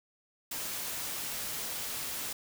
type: noise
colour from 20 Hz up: white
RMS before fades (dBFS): -37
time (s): 0.51-2.33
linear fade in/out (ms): 5
effects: none